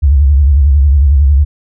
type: tone with vibrato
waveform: sine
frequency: 70.3 Hz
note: C#2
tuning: 25 cents sharp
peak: -4 dBFS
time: 0.02-1.45 s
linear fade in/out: 20 ms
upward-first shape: sine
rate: 11 Hz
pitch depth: 130 cents each way
effects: none